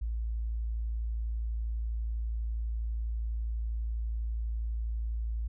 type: tone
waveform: sine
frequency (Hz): 56.1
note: A1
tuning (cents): +34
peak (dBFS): -30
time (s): 0.01-5.48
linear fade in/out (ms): 10
effects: none